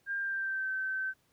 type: tone with pitch glide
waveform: sine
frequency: 1601 to 1541.1 Hz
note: G6 to G6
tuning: +36 to -30 cents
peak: -31 dBFS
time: 0.06-1.14 s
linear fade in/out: 50 ms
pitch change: -66 cents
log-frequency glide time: 0.16-0.7 s
effects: pink hiss -71 dBFS RMS until 1.32 s + high-pass 60 Hz 12 dB/octave